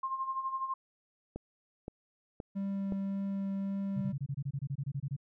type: tone with tremolo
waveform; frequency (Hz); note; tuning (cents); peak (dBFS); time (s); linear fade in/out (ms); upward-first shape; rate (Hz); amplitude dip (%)
sine; 1061; C6; +24; -30; 0.03-0.74; 5; sine; 12; 65
type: click train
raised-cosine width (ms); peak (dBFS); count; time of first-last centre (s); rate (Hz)
2; -26; 4; 1.36-2.923; 1.92
type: tone with vibrato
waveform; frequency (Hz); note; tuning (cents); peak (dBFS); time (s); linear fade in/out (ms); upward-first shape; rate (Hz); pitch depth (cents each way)
triangle; 196.3; G3; +3; -30; 2.55-4.13; 20; triangle; 1.8; 8
type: tone bursts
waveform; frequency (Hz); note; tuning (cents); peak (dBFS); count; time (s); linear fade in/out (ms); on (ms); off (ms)
sine; 138.59; C#3; 0; -32; 15; 3.96-5.165; 10; 57; 25
effects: none